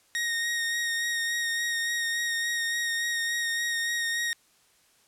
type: tone with vibrato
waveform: sawtooth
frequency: 1864.7 Hz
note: A#6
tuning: in tune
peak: -23 dBFS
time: 0.15-4.33 s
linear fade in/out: 0 ms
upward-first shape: sine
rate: 3.5 Hz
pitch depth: 19 cents each way
effects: white hiss -63 dBFS RMS until 5.07 s + low-pass 11000 Hz 12 dB/octave